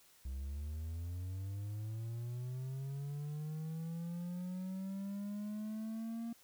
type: linear sweep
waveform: triangle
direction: up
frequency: 63.4 to 233.1 Hz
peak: -37 dBFS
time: 0.25-6.33 s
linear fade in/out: 5 ms
effects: white hiss -65 dBFS RMS until 6.43 s